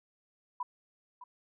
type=tone with echo; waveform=sine; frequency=987.8 Hz; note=B5; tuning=in tune; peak=-32 dBFS; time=0.6-0.63 s; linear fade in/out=5 ms; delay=610 ms; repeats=1; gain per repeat=-13 dB; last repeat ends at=1.24 s; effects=none